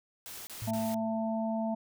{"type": "noise bursts", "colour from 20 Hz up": "white", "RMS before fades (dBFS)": -44, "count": 3, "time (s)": [0.26, 0.944], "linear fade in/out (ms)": 0, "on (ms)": 210, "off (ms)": 27}
{"type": "tone with exponential decay", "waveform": "sine", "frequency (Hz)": 110, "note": "A2", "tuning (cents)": 0, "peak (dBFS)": -34, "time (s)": [0.62, 1.54], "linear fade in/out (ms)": 0, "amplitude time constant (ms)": 200}
{"type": "harmonic tone", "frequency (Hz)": 222.7, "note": "A3", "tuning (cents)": 21, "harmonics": [1, 3, 4], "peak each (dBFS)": [-31, -34, -40], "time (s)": [0.67, 1.75], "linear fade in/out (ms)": 10}
{"effects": []}